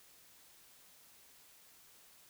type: silence
effects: white hiss -62 dBFS RMS until 2.29 s